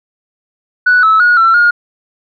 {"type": "tone with pitch steps", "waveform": "sine", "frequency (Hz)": [1479, 1302, 1448, 1345, 1427], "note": ["F#6", "E6", "F#6", "E6", "F6"], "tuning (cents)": [-1, -22, -38, 34, 37], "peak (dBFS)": -4, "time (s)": [0.86, 1.71], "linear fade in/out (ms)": 10, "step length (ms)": 170, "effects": ["tanh soft clip ceiling -2 dBFS"]}